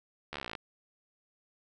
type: slowing click train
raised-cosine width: 0.3 ms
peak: -22 dBFS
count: 15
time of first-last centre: 0.33-0.552 s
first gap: 13 ms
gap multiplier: 1.03
effects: none